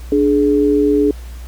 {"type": "tone pair together", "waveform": "sine", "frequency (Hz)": [293.7, 421.5], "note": ["D4", "G#4"], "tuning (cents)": [0, 26], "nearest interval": "tritone", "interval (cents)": 626, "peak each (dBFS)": -13, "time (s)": [0.12, 1.11], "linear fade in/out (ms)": 2, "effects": ["added 60 Hz sine -28 dBFS peak until 1.47 s", "pink hiss -43 dBFS RMS until 1.47 s"]}